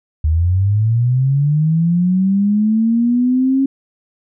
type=linear sweep; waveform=sine; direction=up; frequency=74.8 to 272.5 Hz; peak=-11 dBFS; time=0.24-3.66 s; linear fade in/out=5 ms; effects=none